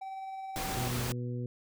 triangle tone with tremolo, 770 Hz, G5, 31 cents flat, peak -35 dBFS, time 0.01-0.89 s, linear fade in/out 10 ms, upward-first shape sine, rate 19 Hz, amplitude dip 25%
pink noise, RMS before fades -36 dBFS, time 0.56-1.12 s, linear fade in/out 0 ms
harmonic tone, 122.4 Hz, B2, 15 cents flat, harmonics 1 / 2 / 3 / 4, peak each -34 / -40 / -44 / -46 dBFS, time 0.77-1.46 s, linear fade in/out 0 ms
effects none

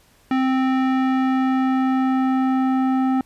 square tone with low-pass filter sweep, 261.6 Hz, C4, in tune, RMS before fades -19 dBFS, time 0.31-3.21 s, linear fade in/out 2 ms, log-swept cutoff 2200 to 1100 Hz, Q 1, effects pink hiss -56 dBFS RMS until 3.25 s + resampled to 32000 Hz

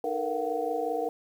sine tone cluster, 308.1 / 449.9 / 475.1 / 696 / 754 Hz, D#4 / A4 / A#4 / F5 / F#5, -17 / +39 / +33 / -6 / +32 cents, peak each -37 / -34 / -31 / -34 / -34 dBFS, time 0.04-1.09 s, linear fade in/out 2 ms, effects 9-bit

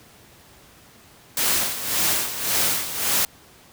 white noise with tremolo, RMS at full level -20 dBFS, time 1.37-3.25 s, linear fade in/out 2 ms, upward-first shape sine, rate 1.8 Hz, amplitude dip 70%, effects pink hiss -50 dBFS RMS until 3.72 s + high-pass 60 Hz 12 dB/octave

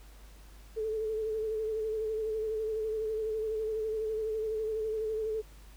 sine tone with vibrato, 436.8 Hz, A4, 13 cents flat, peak -30 dBFS, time 0.76-5.42 s, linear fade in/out 20 ms, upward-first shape sine, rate 12 Hz, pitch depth 35 cents each way, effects added 50 Hz sine -50 dBFS peak until 5.76 s + pink hiss -59 dBFS RMS until 5.76 s

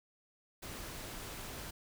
pink noise, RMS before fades -45 dBFS, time 0.62-1.71 s, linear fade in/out 10 ms, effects none

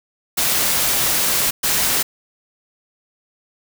white noise bursts at uneven times, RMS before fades -18 dBFS, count 2, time 0.37-1.51 / 1.63-2.03 s, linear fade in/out 10 ms, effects none

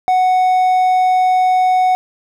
triangle tone, 740 Hz, F#5, in tune, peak -8 dBFS, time 0.08-1.95 s, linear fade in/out 0 ms, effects none

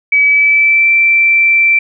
sine tone with pitch glide, 2284 to 2341 Hz, D7 to D7, -49 to -6 cents, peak -6 dBFS, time 0.12-1.79 s, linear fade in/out 5 ms, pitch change +43 cents, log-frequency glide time 0.24-0.9 s, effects none

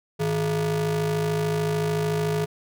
square ring-modulated tone, 131.6 Hz, C3, 10 cents sharp, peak -20 dBFS, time 0.19-2.46 s, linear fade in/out 20 ms, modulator 290 Hz, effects none

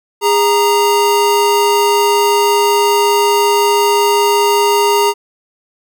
square tone pair together, 408.9 / 932.3 Hz, G#4 / A#5, -27 / 0 cents, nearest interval octave + major second, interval 1427 cents, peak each -13 dBFS, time 0.21-5.14 s, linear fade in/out 50 ms, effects none

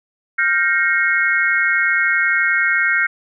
sine chord, G half-diminished seventh, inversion third, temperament equal with one note detuned, 1396.9 / 1568 / 1864.7 / 2174 Hz, F6 / G6 / Bb6 / Db7, 0 / 0 / 0 / -34 cents, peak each -20 / -19 / -19 / -19 dBFS, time 0.38-3.07 s, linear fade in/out 10 ms, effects none

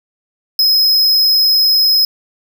square tone, 5110 Hz, D#8, 45 cents sharp, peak -9 dBFS, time 0.59-2.05 s, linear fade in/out 2 ms, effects none

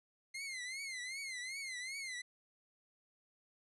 sawtooth tone with vibrato, 2093 Hz, C7, in tune, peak -38 dBFS, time 0.34-2.22 s, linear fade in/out 10 ms, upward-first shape triangle, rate 2.6 Hz, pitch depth 140 cents each way, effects resampled to 24000 Hz

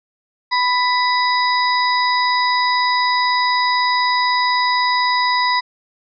harmonic tone with a mistuned harmonic, 992 Hz, B5, 7 cents sharp, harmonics 1 / 2 / 4 / 5, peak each -16 / -20 / -26 / -23 dBFS, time 0.51-5.61 s, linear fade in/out 20 ms, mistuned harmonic 4, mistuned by -38 cents, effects none

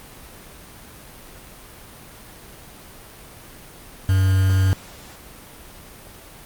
triangle tone with quantisation, 95 Hz, F#2, 46 cents sharp, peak -12 dBFS, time 4.09-4.73 s, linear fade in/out 0 ms, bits 5, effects pink hiss -42 dBFS RMS until 6.45 s + Opus 32 kbps

